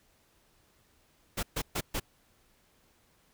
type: noise bursts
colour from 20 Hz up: pink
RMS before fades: -32 dBFS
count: 4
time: 1.37-2 s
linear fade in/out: 10 ms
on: 60 ms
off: 130 ms
effects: pink hiss -67 dBFS RMS until 3.33 s